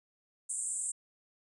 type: band-pass noise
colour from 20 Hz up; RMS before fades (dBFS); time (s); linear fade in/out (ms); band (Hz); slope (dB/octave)
pink; -36; 0.49-0.92; 10; 7500 to 9200; 96
effects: none